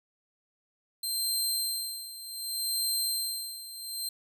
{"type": "tone with tremolo", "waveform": "20% pulse", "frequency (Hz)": 4149, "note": "C8", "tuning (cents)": -15, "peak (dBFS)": -21, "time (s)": [1.03, 4.09], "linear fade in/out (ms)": 5, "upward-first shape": "sine", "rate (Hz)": 0.66, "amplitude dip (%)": 80, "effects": []}